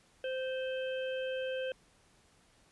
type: harmonic tone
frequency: 520 Hz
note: C5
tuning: 11 cents flat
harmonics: 1 / 3 / 5 / 6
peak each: -34 / -44 / -47 / -47 dBFS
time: 0.24-1.72 s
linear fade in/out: 2 ms
effects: pink hiss -66 dBFS RMS until 2.71 s + resampled to 24000 Hz